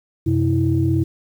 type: tone cluster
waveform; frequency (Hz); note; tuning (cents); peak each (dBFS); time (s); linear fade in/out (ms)
sine; 93.1 / 129.9 / 325.1; F#2 / C3 / E4; +11 / -12 / -24; -19; 0.26-1.04; 10
effects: tanh soft clip ceiling -5 dBFS + 8-bit